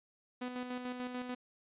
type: tone with tremolo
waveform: sawtooth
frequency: 249.2 Hz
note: B3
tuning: 16 cents sharp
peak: -33 dBFS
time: 0.41-1.35 s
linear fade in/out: 10 ms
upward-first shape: square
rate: 6.8 Hz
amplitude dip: 45%
effects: resampled to 8000 Hz